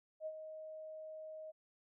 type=tone with ADSR envelope; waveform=sine; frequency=627 Hz; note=D#5; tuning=13 cents sharp; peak=-38 dBFS; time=0.2-1.52 s; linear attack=61 ms; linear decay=57 ms; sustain=-8 dB; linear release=22 ms; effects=none